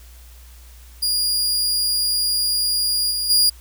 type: tone with level steps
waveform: sawtooth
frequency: 4846 Hz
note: D#8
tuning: 47 cents flat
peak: -15 / -18 / -10 dBFS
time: 1.02-3.5 s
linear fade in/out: 10 ms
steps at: 3.1 / 3.29 s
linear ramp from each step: 20 ms
effects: added 60 Hz sine -41 dBFS peak until 3.6 s + white hiss -50 dBFS RMS until 3.6 s